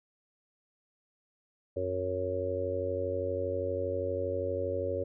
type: harmonic tone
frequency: 92.5 Hz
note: F#2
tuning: in tune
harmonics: 1 / 3 / 4 / 5 / 6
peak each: -38 / -42 / -38 / -35 / -33 dBFS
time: 1.76-5.04 s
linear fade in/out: 10 ms
effects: none